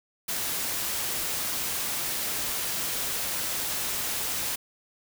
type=noise; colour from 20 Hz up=white; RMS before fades=-30 dBFS; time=0.28-4.56 s; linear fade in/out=10 ms; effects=none